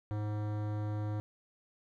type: tone with hard clipping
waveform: sine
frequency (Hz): 105.3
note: G#2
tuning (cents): +24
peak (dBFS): -35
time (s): 0.11-1.2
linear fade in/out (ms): 0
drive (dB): 18
effects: none